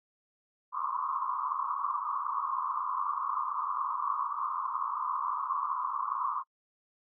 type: band-pass noise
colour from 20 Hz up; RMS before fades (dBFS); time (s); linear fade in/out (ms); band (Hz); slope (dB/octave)
pink; -33; 0.72-6.44; 50; 1000 to 1200; 96
effects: noise-tail reverb RT60 0.1 s tail -26 dB re dry